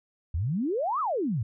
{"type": "exponential two-way sweep", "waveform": "sine", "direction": "up then down", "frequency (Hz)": [72.1, 1318.5, 98.7], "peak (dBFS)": -25, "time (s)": [0.34, 1.43], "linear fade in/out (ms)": 5, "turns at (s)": 1, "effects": []}